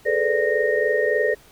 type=tone cluster; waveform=sine; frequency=419.5 / 442.8 / 502 / 585 / 1855 Hz; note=G#4 / A4 / B4 / D5 / A#6; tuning=+17 / +11 / +28 / -7 / -9 cents; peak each=-24 dBFS; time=0.05-1.35 s; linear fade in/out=20 ms; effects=pink hiss -51 dBFS RMS until 1.51 s